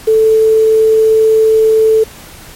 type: tone with quantisation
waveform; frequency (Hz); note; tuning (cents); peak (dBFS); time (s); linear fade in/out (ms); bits
sine; 440; A4; 0; -5; 0.07-2.04; 10; 5
effects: pink hiss -34 dBFS RMS until 2.55 s + MP3 64 kbps